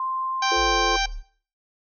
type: tone with pitch glide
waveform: sine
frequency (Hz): 1046.5 to 1058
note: C6 to C6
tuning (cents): 0 to +19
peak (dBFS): -24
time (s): 0-0.96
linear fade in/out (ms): 2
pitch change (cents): +19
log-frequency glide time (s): 0.21-0.84
type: harmonic tone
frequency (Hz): 784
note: G5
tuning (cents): 0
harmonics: 1 / 2 / 3 / 4 / 5 / 6 / 7 / 8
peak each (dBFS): -25 / -28 / -30 / -31 / -32 / -33 / -33 / -34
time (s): 0.42-1.06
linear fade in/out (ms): 5
type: chord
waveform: sine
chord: F major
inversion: none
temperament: equal with one note detuned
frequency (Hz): 347.8 / 440 / 523.3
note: F4 / A4 / C5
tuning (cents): -7 / 0 / 0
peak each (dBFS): -29 / -28 / -33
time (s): 0.51-0.97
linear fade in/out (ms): 10
type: exponential sweep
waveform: sine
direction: down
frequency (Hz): 62.5 to 33.24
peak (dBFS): -30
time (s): 0.55-1.23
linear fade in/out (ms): 50
effects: noise-tail reverb RT60 0.5 s tail -19 dB re dry